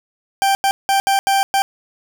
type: tone bursts at uneven times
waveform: 40% pulse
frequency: 785 Hz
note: G5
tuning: 2 cents sharp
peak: -12 dBFS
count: 6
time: 0.42-0.55 / 0.64-0.71 / 0.89-1 / 1.07-1.19 / 1.27-1.43 / 1.54-1.62 s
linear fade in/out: 0 ms
effects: none

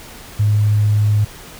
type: tone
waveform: sine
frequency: 105 Hz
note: G#2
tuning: 19 cents sharp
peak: -11 dBFS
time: 0.39-1.25 s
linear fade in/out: 10 ms
effects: pink hiss -37 dBFS RMS until 1.59 s

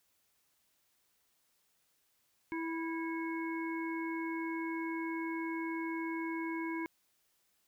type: harmonic tone with a mistuned harmonic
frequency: 327.8 Hz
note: E4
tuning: 10 cents flat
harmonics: 1 / 3 / 5 / 7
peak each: -36 / -43 / -47 / -44 dBFS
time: 2.52-6.86 s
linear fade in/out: 0 ms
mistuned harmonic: 7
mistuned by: -80 cents
effects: white hiss -75 dBFS RMS until 7.67 s

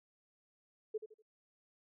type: tone with echo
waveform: sine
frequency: 432.7 Hz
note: A4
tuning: 29 cents flat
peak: -34 dBFS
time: 0.94-0.98 s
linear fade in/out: 10 ms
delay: 81 ms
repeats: 3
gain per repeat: -10 dB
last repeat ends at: 1.223 s
effects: none

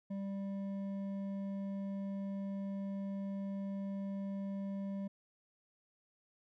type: tone with hard clipping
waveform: sine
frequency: 196.7 Hz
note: G3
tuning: 6 cents sharp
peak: -39 dBFS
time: 0.1-5.08 s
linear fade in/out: 10 ms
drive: 7 dB
effects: none

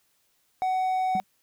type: tone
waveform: triangle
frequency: 748 Hz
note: F#5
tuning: 19 cents sharp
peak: -21 dBFS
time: 0.62-1.2 s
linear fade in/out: 0 ms
type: tone with exponential decay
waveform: triangle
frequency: 196.7 Hz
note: G3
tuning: 6 cents sharp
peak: -24 dBFS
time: 1.15-1.24 s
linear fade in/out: 2 ms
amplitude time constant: 19 ms
effects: white hiss -69 dBFS RMS until 1.42 s

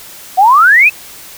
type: exponential sweep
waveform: sine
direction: up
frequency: 717 to 2639 Hz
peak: -3 dBFS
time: 0.37-0.9 s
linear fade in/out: 20 ms
effects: white hiss -33 dBFS RMS until 1.37 s

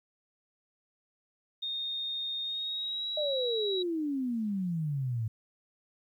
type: tone with pitch glide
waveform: sine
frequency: 3683 to 3880 Hz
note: A#7 to B7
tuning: -22 to -31 cents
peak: -32 dBFS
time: 1.62-3.83 s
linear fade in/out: 10 ms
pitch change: +91 cents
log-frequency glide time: 2.43-3.07 s
type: exponential sweep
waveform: sine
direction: down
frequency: 619 to 107.7 Hz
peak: -29 dBFS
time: 3.17-5.28 s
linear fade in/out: 5 ms
effects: 11-bit

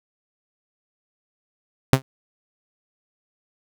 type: tone with exponential decay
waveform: sawtooth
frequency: 132.5 Hz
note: C3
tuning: 22 cents sharp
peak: -4 dBFS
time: 1.93-2.02 s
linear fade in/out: 0 ms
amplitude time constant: 18 ms
effects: none

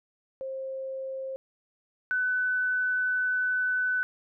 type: tone pair in turn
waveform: sine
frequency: 531 / 1501.9 Hz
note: C5 / F#6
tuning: +25 / +25 cents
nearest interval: octave + tritone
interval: 1800 cents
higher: second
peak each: -32 / -24 dBFS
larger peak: second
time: 0.41-1.36 / 2.11-4.03 s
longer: second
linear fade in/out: 0 ms
effects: none

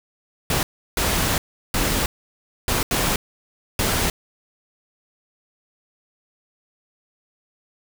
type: noise bursts at uneven times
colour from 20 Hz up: pink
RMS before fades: -21 dBFS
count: 6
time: 0.5-0.63 / 0.97-1.38 / 1.74-2.06 / 2.68-2.83 / 2.91-3.16 / 3.79-4.1 s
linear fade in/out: 2 ms
effects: none

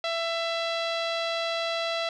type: tone with low-pass filter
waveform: sawtooth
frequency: 667 Hz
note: E5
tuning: 20 cents sharp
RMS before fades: -29 dBFS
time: 0.04-2.09 s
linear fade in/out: 2 ms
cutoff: 3900 Hz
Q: 2.9
effects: none

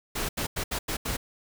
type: noise bursts at uneven times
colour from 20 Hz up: pink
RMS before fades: -30 dBFS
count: 6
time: 0.15-0.29 / 0.37-0.47 / 0.56-0.64 / 0.71-0.79 / 0.88-0.97 / 1.05-1.17 s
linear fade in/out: 10 ms
effects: none

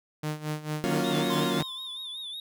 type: tone with tremolo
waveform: sawtooth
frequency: 152.5 Hz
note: D#3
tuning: 34 cents flat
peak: -24 dBFS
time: 0.23-1.63 s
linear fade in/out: 5 ms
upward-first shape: sine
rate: 4.5 Hz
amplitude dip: 80%
type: chord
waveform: 30% pulse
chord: Gb major seventh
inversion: none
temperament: equal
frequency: 185 / 233.1 / 277.2 / 349.2 Hz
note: Gb3 / Bb3 / Db4 / F4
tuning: 0 / 0 / 0 / 0 cents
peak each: -29 dBFS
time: 0.84-1.61 s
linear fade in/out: 0 ms
type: tone with vibrato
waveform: triangle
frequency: 3606 Hz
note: A7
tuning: 42 cents sharp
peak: -34 dBFS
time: 1.04-2.4 s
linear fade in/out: 2 ms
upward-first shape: sine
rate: 5.4 Hz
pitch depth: 82 cents each way
type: tone with exponential decay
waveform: square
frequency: 1046.5 Hz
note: C6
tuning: in tune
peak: -31 dBFS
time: 1.3-2.32 s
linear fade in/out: 1 ms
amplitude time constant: 220 ms
effects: none

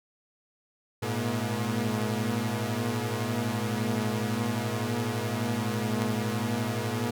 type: tone cluster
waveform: sawtooth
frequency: 106.9 / 118.7 / 214.3 / 239.3 Hz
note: A2 / A#2 / A3 / A#3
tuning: -49 / +32 / -45 / +46 cents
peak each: -29 dBFS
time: 1.02-7.11 s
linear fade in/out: 10 ms
effects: none

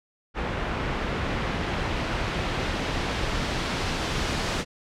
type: noise with low-pass filter sweep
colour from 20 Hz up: pink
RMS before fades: -28 dBFS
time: 0.34-4.65 s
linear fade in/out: 50 ms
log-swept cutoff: 2100 to 5600 Hz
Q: 0.79
effects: none

